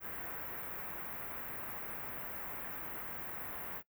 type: band-stop noise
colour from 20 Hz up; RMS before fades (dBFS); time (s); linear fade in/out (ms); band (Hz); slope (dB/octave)
white; -43; 0-3.83; 50; 2000 to 16000; 24
effects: noise-tail reverb RT60 0.1 s tail -20 dB re dry